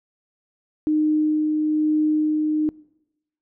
sine tone with tremolo, 306.6 Hz, D#4, 25 cents flat, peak -16 dBFS, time 0.87-2.69 s, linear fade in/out 0 ms, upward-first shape sine, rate 1.1 Hz, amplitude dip 25%, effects noise-tail reverb RT60 0.9 s tail -23 dB re dry

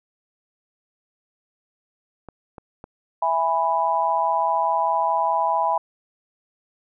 clicks, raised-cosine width 1 ms, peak -24 dBFS, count 3, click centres 2.287 / 2.582 / 2.841 s
sine chord, E major, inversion none, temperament just, 659.3 / 824.1 / 988.9 Hz, E5 / G#5 / B5, 0 / -14 / +2 cents, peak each -25 / -23 / -21 dBFS, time 3.22-5.78 s, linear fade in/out 5 ms
effects none

